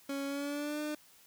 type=tone with pitch glide; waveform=30% pulse; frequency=277.5 to 300.9 Hz; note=C#4 to D4; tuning=+2 to +42 cents; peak=-32 dBFS; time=0.09-0.95 s; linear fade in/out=5 ms; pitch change=+140 cents; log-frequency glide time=0.26-0.81 s; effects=white hiss -61 dBFS RMS until 1.26 s